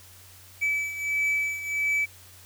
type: beating tone pair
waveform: triangle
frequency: 2300 / 2301.5 Hz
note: D7 / D7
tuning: -37 / -36 cents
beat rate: 1.5 Hz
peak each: -24 / -29 dBFS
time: 0.61-2.06 s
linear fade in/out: 20 ms
effects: added 91 Hz sine -53 dBFS peak until 2.45 s + white hiss -51 dBFS RMS until 2.45 s